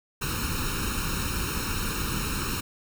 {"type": "noise with comb filter", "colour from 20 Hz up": "pink", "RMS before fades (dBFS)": -29, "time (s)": [0.21, 2.61], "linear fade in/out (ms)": 10, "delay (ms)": 0.74, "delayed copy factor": 1, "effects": []}